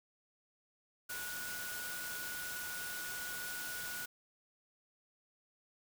sine tone in noise, 1460 Hz, F#6, 24 cents flat, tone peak -43 dBFS, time 1.09-4.06 s, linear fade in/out 10 ms, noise white, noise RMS -44 dBFS, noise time 1.09-4.06 s, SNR -2 dB, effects none

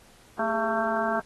harmonic tone with a mistuned harmonic, 224.1 Hz, A3, 32 cents sharp, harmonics 1 / 2 / 3 / 4 / 5 / 6 / 7, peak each -32 / -34 / -28 / -31 / -33 / -34 / -33 dBFS, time 0.39-1.2 s, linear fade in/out 5 ms, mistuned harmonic 2, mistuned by -150 cents, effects pink hiss -56 dBFS RMS until 1.25 s + AAC 32 kbps

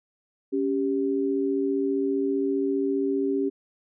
sine tone pair together, 277.8 / 392.9 Hz, C#4 / G4, +4 / +4 cents, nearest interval tritone, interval 600 cents, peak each -25 dBFS, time 0.52-3.5 s, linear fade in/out 20 ms, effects none

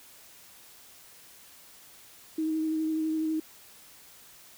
sine tone with vibrato, 315.6 Hz, D#4, 25 cents sharp, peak -26 dBFS, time 2.38-3.4 s, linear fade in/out 5 ms, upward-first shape sine, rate 12 Hz, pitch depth 16 cents each way, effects white hiss -53 dBFS RMS until 4.57 s

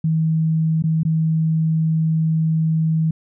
sine tone with dropouts, 160 Hz, D#3, 49 cents sharp, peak -15 dBFS, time 0.04-3.11 s, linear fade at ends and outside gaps 5 ms, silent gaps 0.824-0.838 / 1.033-1.05 s, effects none

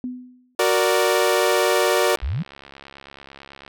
sine tone with exponential decay, 250.5 Hz, B3, 25 cents sharp, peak -23 dBFS, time 0.04-0.55 s, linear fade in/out 1 ms, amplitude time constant 110 ms
sawtooth chord, Gb augmented, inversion none, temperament equal, 370 / 466.2 / 587.3 Hz, Gb4 / Bb4 / D5, 0 / 0 / 0 cents, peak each -17 dBFS, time 0.59-2.16 s, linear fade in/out 5 ms
click train, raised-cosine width 0.3 ms, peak -24 dBFS, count 108, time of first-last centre 2.13-3.678 s, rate 69.1 Hz
sine exponential sweep, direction up, 51.3 to 192.9 Hz, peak -21 dBFS, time 2.22-2.43 s, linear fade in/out 10 ms
effects none

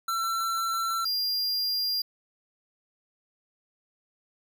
square tone pair in turn, 1347 / 4800 Hz, E6 / D8, +37 / +37 cents, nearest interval octave + minor seventh, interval 2200 cents, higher second, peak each -27 / -26 dBFS, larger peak second, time 0.08-1.05 / 1.05-2.02 s, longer neither, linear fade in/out 5 ms, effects none

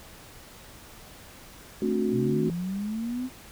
sine chord, D dominant seventh, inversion second, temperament just, 220.2 / 264.3 / 293.7 / 367.1 Hz, A3 / C4 / D4 / F#4, +2 / +18 / 0 / -14 cents, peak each -27 / -31 / -33 / -27 dBFS, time 1.82-2.5 s, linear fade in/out 2 ms
sine linear sweep, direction up, 120 to 261.6 Hz, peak -28 dBFS, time 2.11-3.3 s, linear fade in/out 50 ms
effects pink hiss -48 dBFS RMS until 3.51 s

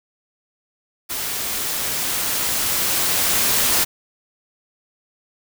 white noise with level ramp, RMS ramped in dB -26 to -17 dBFS, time 1.09-3.85 s, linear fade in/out 20 ms, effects none

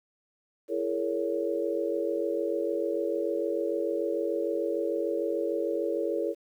sine chord, A# half-diminished seventh, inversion second, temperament just, 335.6 / 419.5 / 466.2 / 559.4 Hz, E4 / G#4 / A#4 / C#5, +31 / +17 / 0 / +16 cents, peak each -32 dBFS, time 0.68-6.35 s, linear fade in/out 50 ms, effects 10-bit

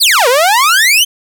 sawtooth exponential two-way sweep, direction down then up, 5040 to 465.2 to 3183 Hz, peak -3 dBFS, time 0-1.05 s, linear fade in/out 20 ms, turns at 0.28 s, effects none

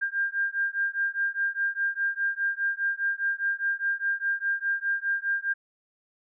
sine beating tone pair, 1597 / 1601.9 Hz, G6 / G6, +32 / +37 cents, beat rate 4.9 Hz, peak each -28 dBFS, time 0.01-5.54 s, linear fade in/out 20 ms, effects none

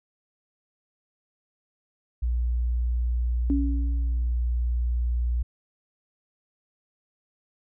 sine tone, 59.9 Hz, A#1, 48 cents sharp, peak -22 dBFS, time 2.22-5.43 s, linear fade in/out 10 ms
sine tone with exponential decay, 280.3 Hz, C#4, 19 cents sharp, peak -20 dBFS, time 3.5-4.33 s, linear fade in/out 0 ms, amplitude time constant 180 ms
effects none

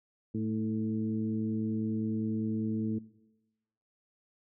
harmonic tone with a mistuned harmonic, 110 Hz, A2, in tune, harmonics 1 / 2 / 3 / 4, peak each -36 / -32 / -37 / -44 dBFS, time 0.34-2.99 s, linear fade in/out 10 ms, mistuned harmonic 3, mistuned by -25 cents, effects noise-tail reverb RT60 1.0 s tail -20 dB re dry

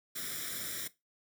white noise with comb filter, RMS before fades -39 dBFS, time 0.15-0.88 s, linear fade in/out 10 ms, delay 0.55 ms, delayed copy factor +0.85, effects noise-tail reverb RT60 0.2 s tail -17 dB re dry + high-pass 100 Hz 12 dB/octave

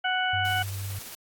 harmonic tone, 741 Hz, F#5, 2 cents sharp, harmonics 1 / 2 / 3 / 4, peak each -28 / -27 / -35 / -31 dBFS, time 0.04-0.63 s, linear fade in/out 10 ms
sine tone with vibrato, 98 Hz, G2, in tune, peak -31 dBFS, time 0.33-0.99 s, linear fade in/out 5 ms, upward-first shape sine, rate 13 Hz, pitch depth 9 cents each way
white noise with tremolo, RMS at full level -40 dBFS, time 0.45-1.15 s, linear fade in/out 2 ms, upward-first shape sine, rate 18 Hz, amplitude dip 25%
effects AAC 64 kbps

